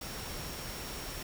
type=tone in noise; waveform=sine; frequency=5540 Hz; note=F8; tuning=15 cents flat; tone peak=-49 dBFS; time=0.01-1.23 s; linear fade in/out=5 ms; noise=pink; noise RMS=-41 dBFS; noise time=0.01-1.23 s; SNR=-11 dB; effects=none